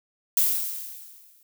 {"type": "noise with exponential decay", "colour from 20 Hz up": "violet", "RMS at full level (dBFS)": -19, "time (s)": [0.37, 1.43], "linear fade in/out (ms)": 2, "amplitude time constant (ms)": 230, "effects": []}